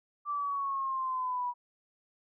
sine exponential sweep, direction down, 1174.7 to 971 Hz, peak -30 dBFS, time 0.25-1.54 s, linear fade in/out 50 ms, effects none

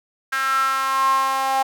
sawtooth tone with high-pass filter sweep, 267.5 Hz, C4, 38 cents sharp, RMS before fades -20 dBFS, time 0.32-1.63 s, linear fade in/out 10 ms, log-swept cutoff 1500 to 840 Hz, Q 9.6, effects none

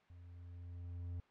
triangle tone with level ramp, 87.31 Hz, F2, in tune, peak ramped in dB -52 to -38 dBFS, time 0.1-1.2 s, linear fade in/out 0 ms, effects white hiss -69 dBFS RMS until 1.3 s + low-pass 2000 Hz 12 dB/octave

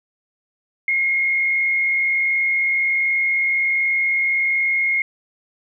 sine tone with frequency modulation, 2148 Hz, C7, 45 cents sharp, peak -16 dBFS, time 0.88-5.02 s, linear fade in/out 2 ms, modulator 61.3 Hz, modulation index 0.57, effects none

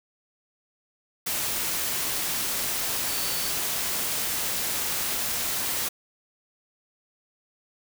sine tone in noise, 4516 Hz, C#8, 31 cents sharp, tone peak -36 dBFS, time 3.08-3.51 s, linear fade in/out 10 ms, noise white, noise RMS -28 dBFS, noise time 1.26-5.89 s, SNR -11 dB, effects none

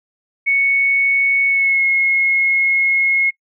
sine tone with pitch glide, 2217 to 2166 Hz, C#7 to C#7, 0 to -41 cents, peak -12 dBFS, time 0.46-3.31 s, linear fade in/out 20 ms, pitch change -41 cents, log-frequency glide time 1.47-1.84 s, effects noise-tail reverb RT60 0.1 s tail -22 dB re dry

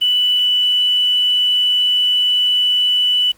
sine tone with quantisation, 2973 Hz, F#7, 8 cents sharp, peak -12 dBFS, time 0.01-3.32 s, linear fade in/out 10 ms, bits 6, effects pink hiss -53 dBFS RMS until 3.37 s + Opus 24 kbps

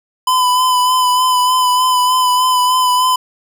square tone with vibrato, 1007 Hz, B5, 33 cents sharp, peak -11 dBFS, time 0.27-3.16 s, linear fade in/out 5 ms, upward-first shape sine, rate 3.3 Hz, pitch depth 23 cents each way, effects none

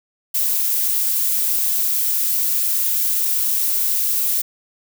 violet noise, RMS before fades -19 dBFS, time 0.34-4.42 s, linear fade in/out 10 ms, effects none

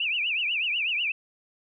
sine tone with vibrato, 2629 Hz, E7, 5 cents flat, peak -24 dBFS, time 0-1.12 s, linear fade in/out 5 ms, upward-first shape triangle, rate 8.1 Hz, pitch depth 230 cents each way, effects none

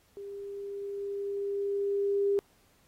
sine tone with level ramp, 400.6 Hz, G4, 38 cents sharp, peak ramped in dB -39 to -23 dBFS, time 0.17-2.39 s, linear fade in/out 0 ms, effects pink hiss -66 dBFS RMS until 2.87 s + AAC 48 kbps

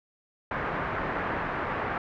white low-pass noise, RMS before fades -31 dBFS, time 0.51-1.98 s, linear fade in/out 2 ms, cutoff 1700 Hz, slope 24 dB/octave, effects none

